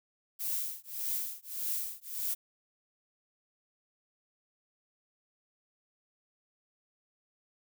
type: noise with tremolo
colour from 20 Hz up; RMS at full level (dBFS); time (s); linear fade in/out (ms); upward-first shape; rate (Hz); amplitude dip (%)
violet; -32; 0.39-2.35; 20; triangle; 1.7; 100
effects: none